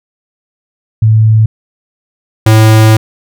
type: tone pair in turn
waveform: sine / square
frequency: 109.8 / 109.8 Hz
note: A2 / A2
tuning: -3 / -3 cents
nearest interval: unison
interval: 0 cents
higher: neither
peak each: -3 dBFS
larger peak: neither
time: 1.02-1.46 / 2.46-2.97 s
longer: second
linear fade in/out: 5 ms
effects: none